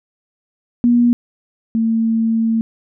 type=tone pair in turn; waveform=sine; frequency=240 / 225.6 Hz; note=B3 / A3; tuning=-49 / +44 cents; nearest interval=minor second; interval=107 cents; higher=first; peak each=-9 / -13 dBFS; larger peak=first; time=0.84-1.13 / 1.75-2.61 s; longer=second; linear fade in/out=0 ms; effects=none